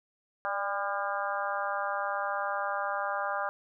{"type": "harmonic tone with a mistuned harmonic", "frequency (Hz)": 201.1, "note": "G3", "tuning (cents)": 44, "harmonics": [3, 4, 5, 6, 7, 8], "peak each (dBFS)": [-36, -35, -38, -35, -37, -39], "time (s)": [0.45, 3.49], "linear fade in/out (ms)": 0, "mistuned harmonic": 3, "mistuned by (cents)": -34, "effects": []}